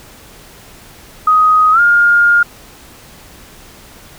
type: tone with pitch glide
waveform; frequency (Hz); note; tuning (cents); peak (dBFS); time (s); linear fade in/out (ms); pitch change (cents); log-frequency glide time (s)
sine; 1253 to 1414.6; D#6 to F6; +12 to +22; -6; 1.27-2.43; 5; +210; 1.72-1.8
effects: pink hiss -39 dBFS RMS until 4.18 s